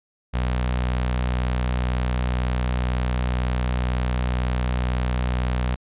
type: tone with notch filter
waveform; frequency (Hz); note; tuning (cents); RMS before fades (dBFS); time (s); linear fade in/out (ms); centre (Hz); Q
sawtooth; 62; B1; +7; -23; 0.33-5.76; 20; 340; 1.5
effects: resampled to 8000 Hz